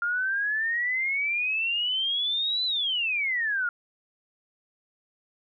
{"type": "exponential two-way sweep", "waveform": "sine", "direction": "up then down", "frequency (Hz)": [1396.9, 4056, 1396.9], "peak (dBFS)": -24, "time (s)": [0.02, 3.69], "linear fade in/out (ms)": 2, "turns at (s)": 2.65, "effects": []}